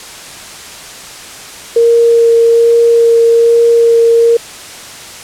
sine tone with vibrato, 464.5 Hz, A#4, 6 cents flat, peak -4 dBFS, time 1.76-4.37 s, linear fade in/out 5 ms, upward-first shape sine, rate 1.2 Hz, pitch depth 9 cents each way, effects white hiss -29 dBFS RMS until 5.23 s + low-pass 9000 Hz 12 dB/octave

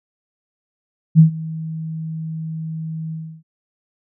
sine tone with ADSR envelope, 160 Hz, D#3, 49 cents sharp, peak -3 dBFS, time 1.15-3.43 s, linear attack 42 ms, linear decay 110 ms, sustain -21 dB, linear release 310 ms, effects none

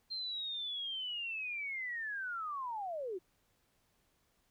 sine linear sweep, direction down, 4186 to 341.2 Hz, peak -37 dBFS, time 0.1-3.19 s, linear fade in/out 20 ms, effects pink hiss -75 dBFS RMS until 4.5 s

